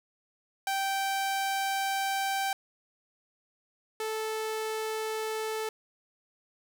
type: tone pair in turn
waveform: sawtooth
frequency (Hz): 780 / 437.8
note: G5 / A4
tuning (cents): -9 / -9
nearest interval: minor seventh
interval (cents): 1000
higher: first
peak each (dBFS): -24 / -27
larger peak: first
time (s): 0.67-2.53 / 4-5.69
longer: first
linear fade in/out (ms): 2
effects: none